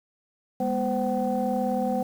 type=tone cluster; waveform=sine; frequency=203.7 / 242.1 / 515 / 760 Hz; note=G#3 / B3 / C5 / F#5; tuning=-33 / -34 / -28 / +46 cents; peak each=-28 dBFS; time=0.6-2.03 s; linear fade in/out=5 ms; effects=tanh soft clip ceiling -15 dBFS + 8-bit